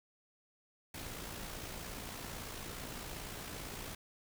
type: noise with amplitude modulation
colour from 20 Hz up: pink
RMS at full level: -43 dBFS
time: 0.94-3.95 s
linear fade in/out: 5 ms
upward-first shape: sine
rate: 57.6 Hz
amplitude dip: 40%
effects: none